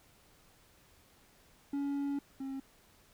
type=tone pair in turn; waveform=triangle; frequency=281.8 / 269.3 Hz; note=C#4 / C#4; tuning=+29 / -50 cents; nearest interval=minor second; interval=79 cents; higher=first; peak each=-30 / -35 dBFS; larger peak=first; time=1.73-2.19 / 2.4-2.6 s; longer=first; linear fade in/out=5 ms; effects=pink hiss -64 dBFS RMS until 3.13 s